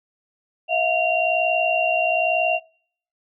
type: tone cluster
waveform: sine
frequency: 648 / 709 / 2762 Hz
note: E5 / F5 / F7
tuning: -30 / +26 / -20 cents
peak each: -22 dBFS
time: 0.68-2.6 s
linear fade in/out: 50 ms
effects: noise-tail reverb RT60 0.6 s tail -26 dB re dry